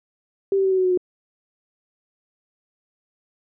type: tone with pitch steps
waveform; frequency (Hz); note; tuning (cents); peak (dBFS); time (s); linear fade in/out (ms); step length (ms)
sine; 392 / 386.8 / 381.7 / 376.7 / 371.7 / 366.8 / 362; G4 / G4 / G4 / F#4 / F#4 / F#4 / F#4; 0 / -23 / -46 / +31 / +8 / -15 / -38; -16; 0.52-0.975; 2; 65
effects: none